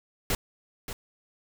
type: noise with echo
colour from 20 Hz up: pink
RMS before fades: -26 dBFS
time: 0.3-0.35 s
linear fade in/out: 2 ms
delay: 580 ms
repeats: 1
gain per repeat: -10 dB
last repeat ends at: 0.93 s
effects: none